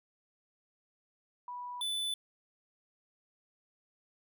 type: tone pair in turn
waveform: sine / square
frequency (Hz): 981 / 3496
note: B5 / A7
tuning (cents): -12 / -12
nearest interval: octave + minor seventh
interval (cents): 2200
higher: second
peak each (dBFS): -39 / -33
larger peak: second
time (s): 1.48-1.81 / 1.81-2.14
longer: neither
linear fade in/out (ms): 2
effects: none